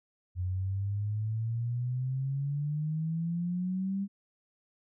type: exponential sweep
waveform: sine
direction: up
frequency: 89.3 to 200 Hz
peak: -29 dBFS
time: 0.35-4.08 s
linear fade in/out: 50 ms
effects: none